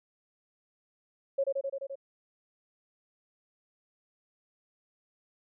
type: tone with echo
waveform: sine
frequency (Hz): 548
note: C#5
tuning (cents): -20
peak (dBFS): -24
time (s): 1.38-1.44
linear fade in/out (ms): 10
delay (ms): 86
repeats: 6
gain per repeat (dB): -2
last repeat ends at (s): 1.956
effects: none